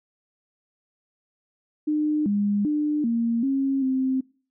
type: tone with pitch steps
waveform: sine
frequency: 302.6 / 204.1 / 299.1 / 232 / 271.4 / 262 Hz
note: D#4 / G#3 / D4 / A#3 / C#4 / C4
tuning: -48 / -30 / +32 / -8 / -36 / +2 cents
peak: -20 dBFS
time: 1.87-4.21 s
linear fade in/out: 10 ms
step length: 390 ms
effects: noise-tail reverb RT60 0.4 s tail -23 dB re dry